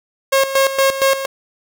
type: tone with tremolo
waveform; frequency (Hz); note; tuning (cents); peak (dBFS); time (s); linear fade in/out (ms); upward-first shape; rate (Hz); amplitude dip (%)
sawtooth; 541; C#5; -42; -7; 0.32-1.26; 10; square; 4.3; 70
effects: none